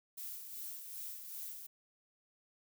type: noise with tremolo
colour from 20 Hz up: violet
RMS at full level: -44 dBFS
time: 0.17-1.67 s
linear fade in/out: 10 ms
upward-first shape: sine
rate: 2.6 Hz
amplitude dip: 45%
effects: none